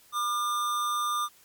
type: tone with amplitude modulation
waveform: square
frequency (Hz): 1200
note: D6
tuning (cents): +37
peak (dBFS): -25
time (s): 0.12-1.29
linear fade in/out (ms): 50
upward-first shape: sine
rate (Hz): 206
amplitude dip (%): 40
effects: white hiss -58 dBFS RMS until 1.44 s + MP3 96 kbps